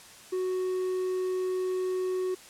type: tone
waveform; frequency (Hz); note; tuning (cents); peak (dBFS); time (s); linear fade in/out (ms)
triangle; 370; F#4; 0; -25; 0.32-2.35; 10
effects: white hiss -50 dBFS RMS until 2.49 s + low-pass 10000 Hz 12 dB/octave